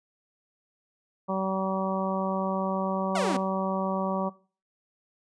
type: harmonic tone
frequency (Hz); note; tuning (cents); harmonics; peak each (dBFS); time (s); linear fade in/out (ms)
190.9; G3; -46; 1 / 2 / 3 / 4 / 5 / 6; -30 / -36 / -31 / -36 / -33 / -34; 1.28-4.3; 20
type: exponential sweep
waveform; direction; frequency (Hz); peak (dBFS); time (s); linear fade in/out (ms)
sawtooth; down; 765 to 233.1; -23; 3.15-3.37; 5
effects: noise-tail reverb RT60 0.4 s tail -20 dB re dry + resampled to 22050 Hz